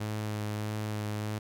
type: tone with vibrato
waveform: sawtooth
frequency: 106.2 Hz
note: G#2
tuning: 39 cents sharp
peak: -28 dBFS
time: 0-1.39 s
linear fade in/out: 10 ms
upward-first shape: sine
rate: 1.6 Hz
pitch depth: 15 cents each way
effects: none